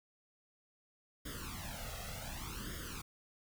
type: noise with flanger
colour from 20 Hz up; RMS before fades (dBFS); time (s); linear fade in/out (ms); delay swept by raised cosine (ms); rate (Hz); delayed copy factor
pink; -44; 1.25-3.02; 10; 0.59 to 1.55; 0.67; +0.95
effects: none